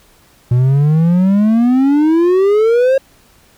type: exponential sweep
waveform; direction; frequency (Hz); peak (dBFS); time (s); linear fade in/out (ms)
triangle; up; 120 to 545; -6; 0.51-2.98; 5
effects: pink hiss -49 dBFS RMS until 3.57 s